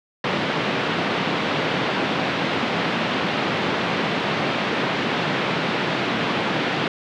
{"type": "band-pass noise", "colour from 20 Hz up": "pink", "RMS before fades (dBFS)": -23, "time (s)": [0.24, 6.88], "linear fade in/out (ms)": 2, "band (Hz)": [150, 3600], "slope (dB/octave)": 24, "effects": []}